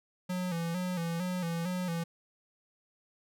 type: tone with vibrato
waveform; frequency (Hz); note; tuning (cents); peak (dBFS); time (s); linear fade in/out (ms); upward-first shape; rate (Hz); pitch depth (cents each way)
square; 174.61; F3; 0; -32; 0.29-2.04; 10; square; 2.2; 70
effects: none